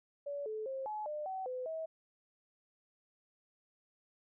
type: tone with pitch steps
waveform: sine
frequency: 571 / 433.5 / 533 / 851 / 601 / 759 / 507 / 643 Hz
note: D5 / A4 / C5 / G#5 / D5 / F#5 / B4 / E5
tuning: -49 / -26 / +32 / +42 / +40 / +44 / +45 / -43 cents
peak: -37 dBFS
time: 0.26-1.86 s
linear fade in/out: 10 ms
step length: 200 ms
effects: none